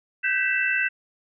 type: tone cluster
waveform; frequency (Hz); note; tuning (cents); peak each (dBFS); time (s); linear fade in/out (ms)
sine; 1532 / 1592 / 1968 / 2656; G6 / G6 / B6 / E7; -40 / +26 / -7 / +12; -25 / -29 / -27 / -25; 0.23-0.89; 20
effects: none